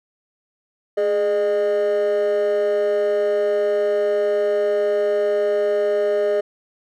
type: tone pair together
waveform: triangle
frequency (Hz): 415.3 / 608.4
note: G#4 / D#5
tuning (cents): 0 / -39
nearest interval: perfect fifth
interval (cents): 661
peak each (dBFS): -16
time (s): 0.97-6.41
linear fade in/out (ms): 10
effects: tanh soft clip ceiling -12 dBFS